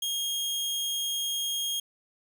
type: tone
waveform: sawtooth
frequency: 3250 Hz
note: G#7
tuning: 38 cents flat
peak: -25 dBFS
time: 0.02-1.8 s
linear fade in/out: 5 ms
effects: none